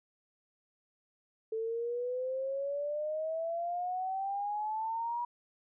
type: exponential sweep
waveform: sine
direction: up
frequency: 440 to 967 Hz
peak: -32 dBFS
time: 1.52-5.25 s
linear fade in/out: 5 ms
effects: none